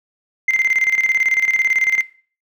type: tone with tremolo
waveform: sine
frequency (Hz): 2083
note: C7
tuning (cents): -8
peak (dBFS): -10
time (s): 0.48-2.02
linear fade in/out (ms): 5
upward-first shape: square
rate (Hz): 18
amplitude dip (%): 75
effects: noise-tail reverb RT60 0.4 s tail -19 dB re dry + tanh soft clip ceiling -9 dBFS